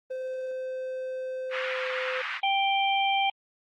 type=tone with pitch glide; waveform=triangle; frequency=517 to 513.7 Hz; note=C5 to C5; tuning=-21 to -32 cents; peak=-29 dBFS; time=0.1-2.22 s; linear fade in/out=10 ms; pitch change=-11 cents; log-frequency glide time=1.69-1.87 s
type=band-pass noise; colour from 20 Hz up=white; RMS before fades=-33 dBFS; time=1.5-2.41 s; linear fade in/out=50 ms; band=1200 to 2400 Hz; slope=24 dB/octave
type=harmonic tone; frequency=786 Hz; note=G5; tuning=4 cents sharp; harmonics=1 / 3 / 4; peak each=-24 / -29 / -30 dBFS; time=2.43-3.3 s; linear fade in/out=5 ms
effects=Opus 24 kbps